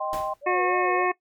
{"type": "chord", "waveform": "sine", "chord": "C minor", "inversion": "first", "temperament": "equal", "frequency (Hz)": [622.3, 784, 1046.5], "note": ["Eb5", "G5", "C6"], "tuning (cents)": [0, 0, 0], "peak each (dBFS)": [-30, -30, -30], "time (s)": [0, 0.34], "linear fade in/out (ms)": 10}
{"type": "noise with exponential decay", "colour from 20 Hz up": "pink", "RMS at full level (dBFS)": -34, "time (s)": [0.13, 0.44], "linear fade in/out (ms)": 1, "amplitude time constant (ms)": 66}
{"type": "tone with vibrato", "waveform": "sine", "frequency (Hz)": 547, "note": "C#5", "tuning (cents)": -23, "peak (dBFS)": -31, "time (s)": [0.41, 1.07], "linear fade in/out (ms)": 50, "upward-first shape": "triangle", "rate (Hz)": 3.4, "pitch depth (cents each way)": 240}
{"type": "harmonic tone", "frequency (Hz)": 362.9, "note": "F#4", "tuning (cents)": -34, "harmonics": [1, 2, 3, 5, 6, 7], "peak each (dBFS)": [-24, -26, -26, -30, -32, -34], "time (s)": [0.46, 1.12], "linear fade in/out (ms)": 10}
{"effects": ["noise-tail reverb RT60 0.1 s tail -19 dB re dry", "MP3 96 kbps"]}